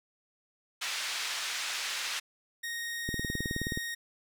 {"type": "band-pass noise", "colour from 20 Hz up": "pink", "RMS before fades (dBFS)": -35, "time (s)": [0.81, 2.2], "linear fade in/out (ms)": 10, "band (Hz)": [1800, 6300], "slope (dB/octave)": 12}
{"type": "tone", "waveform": "sawtooth", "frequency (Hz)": 1864.7, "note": "A#6", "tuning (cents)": 0, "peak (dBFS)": -31, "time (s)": [2.63, 3.95], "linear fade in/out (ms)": 10}
{"type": "click train", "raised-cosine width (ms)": 3, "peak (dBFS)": -21, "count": 14, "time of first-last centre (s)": [3.09, 3.774], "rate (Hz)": 19}
{"effects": []}